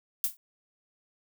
violet noise with exponential decay, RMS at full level -23 dBFS, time 0.24-0.37 s, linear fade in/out 1 ms, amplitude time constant 27 ms, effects none

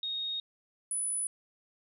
sine tone pair in turn, 3729 / 9955 Hz, A#7 / D#9, 0 / 0 cents, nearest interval octave + perfect fourth, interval 1700 cents, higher second, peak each -32 / -30 dBFS, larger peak second, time 0.03-0.4 / 0.91-1.27 s, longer first, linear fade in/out 2 ms, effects none

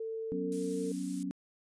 sine tone with pitch glide, 446.9 to 452.9 Hz, A4 to A#4, +27 to -50 cents, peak -35 dBFS, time 0-0.92 s, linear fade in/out 5 ms, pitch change +23 cents, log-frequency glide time 0.39-0.55 s
sine chord, F# suspended fourth, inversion none, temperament equal, 185 / 246.9 / 277.2 Hz, F#3 / B3 / C#4, 0 / 0 / 0 cents, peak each -38 / -41 / -36 dBFS, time 0.32-1.31 s, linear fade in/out 0 ms
violet noise, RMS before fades -43 dBFS, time 0.52-1.23 s, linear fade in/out 0 ms
effects resampled to 22050 Hz

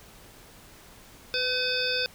harmonic tone with a mistuned harmonic, 509 Hz, C5, 48 cents flat, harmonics 1 / 3 / 5 / 7 / 9 / 10, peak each -32 / -32 / -32 / -32 / -32 / -32 dBFS, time 1.34-2.06 s, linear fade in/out 0 ms, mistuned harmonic 1, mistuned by -25 cents, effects pink hiss -51 dBFS RMS until 2.14 s

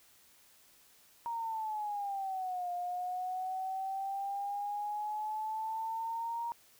sine exponential two-way sweep, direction down then up, 941 to 706 to 941 Hz, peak -34 dBFS, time 1.26-6.52 s, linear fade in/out 0 ms, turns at 2.71 s, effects white hiss -63 dBFS RMS until 6.79 s

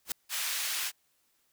white noise with exponential growth, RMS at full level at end -27 dBFS, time 0.05-0.12 s, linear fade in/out 2 ms, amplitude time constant 15 ms
pink high-pass noise, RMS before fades -33 dBFS, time 0.29-0.92 s, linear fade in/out 50 ms, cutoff 2000 Hz, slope 12 dB/octave
effects white hiss -72 dBFS RMS until 1.52 s

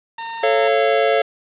sawtooth tone, 915 Hz, A#5, 32 cents flat, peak -23 dBFS, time 0.18-0.68 s, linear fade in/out 5 ms
square chord, A augmented, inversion none, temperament just, 440 / 550 / 687.5 Hz, A4 / C#5 / E#5, 0 / -14 / -27 cents, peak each -19 dBFS, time 0.43-1.22 s, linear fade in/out 5 ms
effects resampled to 8000 Hz + 7-bit

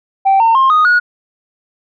sine tone with pitch steps, 778 / 909.3 / 1062.8 / 1242.2 / 1451.8 Hz, G5 / A#5 / C6 / D#6 / F#6, -13 / -43 / +27 / -3 / -33 cents, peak -5 dBFS, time 0.25-1 s, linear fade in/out 20 ms, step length 150 ms, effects tanh soft clip ceiling -5 dBFS

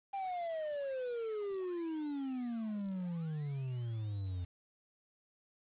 triangle exponential sweep, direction down, 800 to 87 Hz, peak -34 dBFS, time 0.13-4.45 s, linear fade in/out 10 ms, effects resampled to 8000 Hz + 10-bit

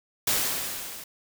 white noise with level ramp, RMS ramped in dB -23 to -41 dBFS, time 0.27-1.04 s, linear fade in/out 5 ms, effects none

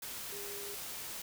sine tone in noise, 405.6 Hz, G#4, 41 cents flat, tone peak -46 dBFS, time 0.32-0.75 s, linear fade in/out 5 ms, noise white, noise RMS -43 dBFS, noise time 0.02-1.22 s, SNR -6 dB, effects none

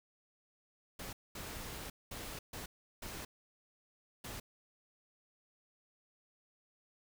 pink noise bursts at uneven times, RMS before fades -45 dBFS, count 6, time 0.99-1.13 / 1.35-1.9 / 2.11-2.39 / 2.53-2.66 / 3.02-3.25 / 4.24-4.4 s, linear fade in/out 5 ms, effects none

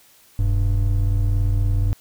triangle tone pair together, 40.67 / 98 Hz, E1 / G2, -23 / 0 cents, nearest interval octave + minor third, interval 1523 cents, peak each -17 dBFS, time 0.39-1.93 s, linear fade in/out 0 ms, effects white hiss -53 dBFS RMS until 2 s

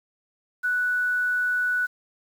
sine tone, 1480 Hz, F#6, in tune, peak -21 dBFS, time 0.63-1.87 s, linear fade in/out 20 ms, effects 8-bit

